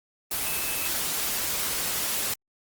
sine tone in noise, 2600 Hz, E7, 24 cents flat, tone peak -35 dBFS, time 0.46-0.88 s, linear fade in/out 5 ms, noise white, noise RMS -28 dBFS, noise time 0.31-2.34 s, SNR -10 dB, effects Opus 24 kbps

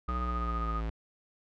square tone with pitch glide, 61.74 to 55.32 Hz, B1 to A1, 0 to +10 cents, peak -32 dBFS, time 0.08-0.9 s, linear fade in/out 5 ms, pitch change -190 cents, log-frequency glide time 0.21-0.77 s
sine tone with tremolo, 1241 Hz, D#6, 5 cents flat, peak -32 dBFS, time 0.08-0.81 s, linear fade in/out 10 ms, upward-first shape sine, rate 15 Hz, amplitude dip 50%
effects low-pass 3000 Hz 12 dB/octave

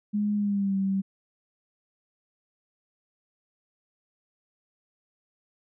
sine tone with pitch glide, 207.7 to 193.79 Hz, G#3 to G3, 0 to -20 cents, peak -23 dBFS, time 0.13-1.02 s, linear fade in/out 20 ms, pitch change -120 cents, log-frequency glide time 0.35-0.76 s, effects none

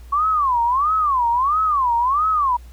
sine tone with vibrato, 1096 Hz, C#6, 20 cents flat, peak -15 dBFS, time 0.12-2.57 s, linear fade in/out 10 ms, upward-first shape sine, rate 1.5 Hz, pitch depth 280 cents each way, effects added 60 Hz sine -37 dBFS peak until 2.72 s + pink hiss -53 dBFS RMS until 2.72 s

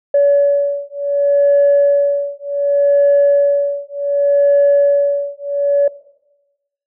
sine beating tone pair, 568 / 568.67 Hz, C#5 / C#5, +42 / +44 cents, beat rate 0.67 Hz, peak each -13 dBFS, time 0.14-5.88 s, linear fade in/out 5 ms, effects noise-tail reverb RT60 1.0 s tail -19 dB re dry + tanh soft clip ceiling -4 dBFS

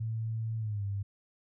sine tone with pitch glide, 112 to 99.78 Hz, A2 to G2, +31 to +31 cents, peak -31 dBFS, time 0-1.03 s, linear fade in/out 10 ms, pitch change -200 cents, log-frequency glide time 0.58-0.84 s, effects none

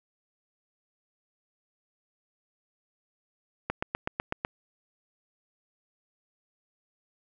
click train, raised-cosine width 0.5 ms, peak -13 dBFS, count 7, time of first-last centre 3.7-4.449 s, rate 8.01 Hz, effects none

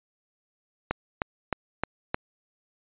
click train, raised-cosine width 0.5 ms, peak -10 dBFS, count 5, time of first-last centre 0.91-2.145 s, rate 3.24 Hz, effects resampled to 8000 Hz

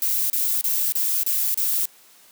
violet noise bursts, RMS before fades -22 dBFS, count 6, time 0.02-1.855 s, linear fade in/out 0 ms, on 280 ms, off 31 ms, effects white hiss -52 dBFS RMS until 2.31 s + high-pass 200 Hz 12 dB/octave

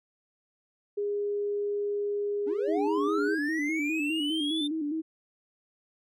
sine tone, 409.4 Hz, G#4, 25 cents flat, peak -27 dBFS, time 0.97-3.35 s, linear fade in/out 10 ms
triangle linear sweep, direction up, 256.4 to 3617 Hz, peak -29 dBFS, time 2.46-4.68 s, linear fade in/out 20 ms
sine tone with vibrato, 305.6 Hz, D#4, 31 cents flat, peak -28 dBFS, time 2.67-5.02 s, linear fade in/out 20 ms, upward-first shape square, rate 4.9 Hz, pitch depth 77 cents each way
effects none

